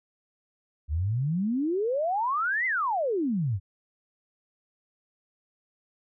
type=exponential two-way sweep; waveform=sine; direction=up then down; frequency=70.1 to 2093 to 87 Hz; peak=-24 dBFS; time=0.88-3.6 s; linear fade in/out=50 ms; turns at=2.66 s; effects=none